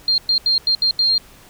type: tone bursts at uneven times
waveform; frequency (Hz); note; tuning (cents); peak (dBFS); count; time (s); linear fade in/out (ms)
sine; 4202; C8; +7; -13; 6; 0.08-0.18 / 0.29-0.38 / 0.46-0.58 / 0.67-0.75 / 0.82-0.91 / 0.99-1.18; 2
effects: pink hiss -46 dBFS RMS until 1.49 s